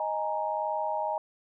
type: chord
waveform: sine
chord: D# suspended fourth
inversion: none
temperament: equal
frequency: 622.3 / 830.6 / 932.3 Hz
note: D#5 / G#5 / A#5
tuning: 0 / 0 / 0 cents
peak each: -32 dBFS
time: 0-1.18 s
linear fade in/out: 2 ms
effects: none